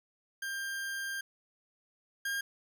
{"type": "tone pair in turn", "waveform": "40% pulse", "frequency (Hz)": [1593, 1612.4], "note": ["G6", "G6"], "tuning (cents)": [27, 48], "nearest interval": "unison", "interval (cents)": 21, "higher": "second", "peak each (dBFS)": [-34, -31], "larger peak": "second", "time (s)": [[0.42, 1.21], [2.25, 2.41]], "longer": "first", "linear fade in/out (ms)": 5, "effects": []}